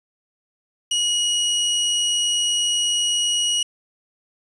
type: tone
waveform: sawtooth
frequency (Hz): 2903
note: F#7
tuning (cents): -34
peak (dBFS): -15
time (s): 0.91-3.63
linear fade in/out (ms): 5
effects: resampled to 24000 Hz + 8-bit